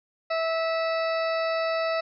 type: harmonic tone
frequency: 653 Hz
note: E5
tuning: 17 cents flat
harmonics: 1 / 2 / 3 / 4 / 6 / 7 / 8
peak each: -25 / -31 / -35 / -37 / -41 / -42 / -43 dBFS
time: 0.3-2.01 s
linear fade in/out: 10 ms
effects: none